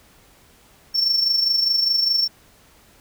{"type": "tone with amplitude modulation", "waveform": "triangle", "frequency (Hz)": 5430, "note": "F8", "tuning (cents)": -50, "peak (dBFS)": -13, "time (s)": [0.94, 2.28], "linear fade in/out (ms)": 20, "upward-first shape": "sine", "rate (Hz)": 24.9, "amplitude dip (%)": 55, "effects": ["pink hiss -53 dBFS RMS until 3 s"]}